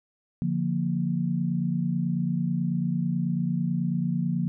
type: chord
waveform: sine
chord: Bb major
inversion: first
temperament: just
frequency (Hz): 145.68 / 174.81 / 233.1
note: D3 / F3 / Bb3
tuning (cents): -14 / +2 / 0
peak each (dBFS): -29 / -26 / -30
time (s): 0.42-4.48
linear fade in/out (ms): 0
effects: none